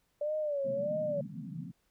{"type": "tone with vibrato", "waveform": "sine", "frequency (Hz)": 580, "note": "D5", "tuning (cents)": -22, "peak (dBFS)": -30, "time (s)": [0.21, 1.21], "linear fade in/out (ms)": 5, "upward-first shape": "sine", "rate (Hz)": 1.6, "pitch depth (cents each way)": 110}
{"type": "band-pass noise", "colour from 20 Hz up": "pink", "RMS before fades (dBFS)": -42, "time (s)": [0.64, 1.72], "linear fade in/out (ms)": 10, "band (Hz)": [130, 260], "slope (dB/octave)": 96}
{"effects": ["pink hiss -75 dBFS RMS until 1.9 s"]}